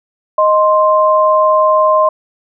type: tone pair together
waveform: sine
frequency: 622.3 / 1048.1 Hz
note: D#5 / C6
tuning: 0 / +3 cents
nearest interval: major sixth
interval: 903 cents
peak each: -10 dBFS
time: 0.38-2.09 s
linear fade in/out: 5 ms
effects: none